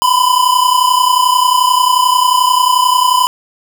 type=tone pair together; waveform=square; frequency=987 / 1018.3 Hz; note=B5 / C6; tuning=-1 / -47 cents; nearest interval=minor second; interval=54 cents; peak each=-12 dBFS; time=0.02-3.27 s; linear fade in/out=0 ms; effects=none